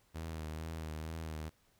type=tone with vibrato; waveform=sawtooth; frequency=79.5 Hz; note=D#2; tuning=38 cents sharp; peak=-36 dBFS; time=0.14-1.5 s; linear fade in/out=20 ms; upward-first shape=sine; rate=2.2 Hz; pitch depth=39 cents each way; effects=pink hiss -71 dBFS RMS until 1.79 s

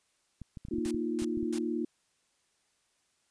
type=clicks; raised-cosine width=5 ms; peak=-30 dBFS; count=11; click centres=0.417 / 0.572 / 0.651 / 0.685 / 0.739 / 0.784 / 0.859 / 0.946 / 1.221 / 1.374 / 1.429 s
type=chord; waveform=sine; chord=Bb suspended fourth; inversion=none; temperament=just; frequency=233.1 / 310.8 / 349.6 Hz; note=Bb3 / Eb4 / F4; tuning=0 / -2 / +2 cents; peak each=-34 dBFS; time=0.71-1.85 s; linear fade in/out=5 ms
type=noise bursts; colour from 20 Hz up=white; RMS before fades=-42 dBFS; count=3; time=0.85-1.584 s; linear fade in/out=0 ms; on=58 ms; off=280 ms
effects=white hiss -73 dBFS RMS until 3.3 s + resampled to 22050 Hz

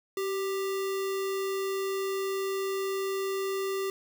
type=tone with sample-and-hold; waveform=sine; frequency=386.8 Hz; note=G4; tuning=23 cents flat; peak=-28 dBFS; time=0.17-3.9 s; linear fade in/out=2 ms; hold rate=1575 Hz; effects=none

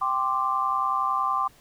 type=chord; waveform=sine; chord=G suspended fourth; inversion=none; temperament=just; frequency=784 / 1045.3 / 1176 Hz; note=G5 / C6 / D6; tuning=0 / -2 / +2 cents; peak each=-30 / -26 / -25 dBFS; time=0.01-1.48 s; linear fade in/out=10 ms; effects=pink hiss -56 dBFS RMS until 1.6 s

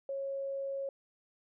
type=tone; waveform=sine; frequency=548 Hz; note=C#5; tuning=20 cents flat; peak=-34 dBFS; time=0.09-0.89 s; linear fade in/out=2 ms; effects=none

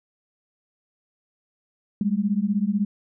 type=beating tone pair; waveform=sine; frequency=196.3 / 212.3 Hz; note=G3 / G#3; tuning=+3 / +38 cents; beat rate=16 Hz; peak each=-23 dBFS; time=2.01-2.85 s; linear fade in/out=2 ms; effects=none

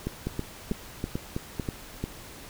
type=two click trains; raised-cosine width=3 ms; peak=-16 / -16 dBFS; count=5 / 6; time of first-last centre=0.27-2.04 / 0.07-1.688 s; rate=2.26 / 3.09 Hz; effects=pink hiss -45 dBFS RMS until 2.49 s

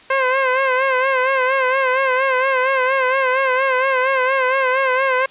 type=tone with vibrato; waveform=15% pulse; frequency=523.3 Hz; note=C5; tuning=in tune; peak=-8 dBFS; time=0.1-5.26 s; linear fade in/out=5 ms; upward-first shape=sine; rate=4.3 Hz; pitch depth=62 cents each way; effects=white hiss -45 dBFS RMS until 5.3 s + resampled to 8000 Hz

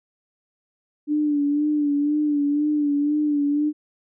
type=tone with vibrato; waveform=sine; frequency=293.7 Hz; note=D4; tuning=in tune; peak=-18 dBFS; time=1.07-3.73 s; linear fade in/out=50 ms; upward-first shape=sine; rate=2 Hz; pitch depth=44 cents each way; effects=none

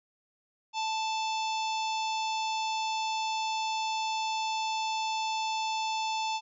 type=harmonic tone; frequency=880 Hz; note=A5; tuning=in tune; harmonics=1 / 3 / 4 / 5 / 6 / 7 / 8; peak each=-30 / -38 / -39 / -43 / -43 / -47 / -49 dBFS; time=0.73-6.41 s; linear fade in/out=50 ms; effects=none

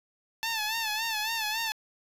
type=tone with vibrato; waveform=10% pulse; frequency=880 Hz; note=A5; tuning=in tune; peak=-20 dBFS; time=0.43-1.72 s; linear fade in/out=0 ms; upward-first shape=sine; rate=3.6 Hz; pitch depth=76 cents each way; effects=resampled to 32000 Hz + 8-bit

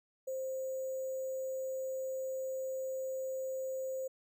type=tone with sample-and-hold; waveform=sine; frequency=525 Hz; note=C5; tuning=6 cents sharp; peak=-35 dBFS; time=0.27-4.08 s; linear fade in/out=10 ms; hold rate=7350 Hz; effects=none

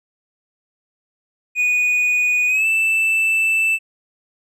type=tone with pitch glide; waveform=triangle; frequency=2470 to 2647 Hz; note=D#7 to E7; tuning=-13 to +7 cents; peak=-13 dBFS; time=1.55-3.79 s; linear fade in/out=50 ms; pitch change=+120 cents; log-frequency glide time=2.48-2.66 s; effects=none

